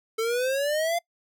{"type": "exponential sweep", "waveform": "square", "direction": "up", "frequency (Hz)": [440, 698], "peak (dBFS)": -24, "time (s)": [0.18, 0.99], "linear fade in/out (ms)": 10, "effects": ["noise-tail reverb RT60 0.1 s tail -23 dB re dry"]}